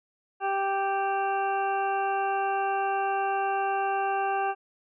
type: harmonic tone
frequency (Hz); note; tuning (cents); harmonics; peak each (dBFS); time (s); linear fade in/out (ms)
392; G4; 0; 1 / 2 / 3 / 4 / 6 / 7; -32 / -26 / -35 / -35 / -47 / -40; 0.4-4.55; 50
effects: none